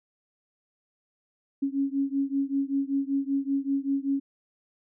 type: beating tone pair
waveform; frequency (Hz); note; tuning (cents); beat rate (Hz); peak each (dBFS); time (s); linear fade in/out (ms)
sine; 273.7 / 278.9; C#4 / C#4; -22 / +11; 5.2; -27 / -28; 1.62-4.2; 10
effects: none